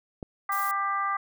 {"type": "click", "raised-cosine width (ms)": 2, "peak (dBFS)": -22, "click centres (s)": 0.228}
{"type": "harmonic tone", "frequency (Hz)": 395.9, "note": "G4", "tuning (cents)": 17, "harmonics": [2, 3, 4, 5], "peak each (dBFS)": [-34, -26, -37, -36], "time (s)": [0.49, 1.17], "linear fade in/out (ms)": 5}
{"type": "noise", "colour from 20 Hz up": "violet", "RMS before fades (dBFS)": -37, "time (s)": [0.52, 0.71], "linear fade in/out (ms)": 0}
{"effects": []}